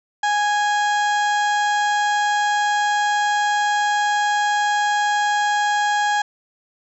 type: harmonic tone with a mistuned harmonic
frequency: 829 Hz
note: G#5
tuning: 3 cents flat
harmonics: 1 / 2 / 3 / 4 / 5 / 6 / 7 / 8 / 9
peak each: -18 / -22 / -37 / -31 / -37 / -40 / -42 / -37 / -38 dBFS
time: 0.23-6.22 s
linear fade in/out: 5 ms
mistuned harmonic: 4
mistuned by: -23 cents
effects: none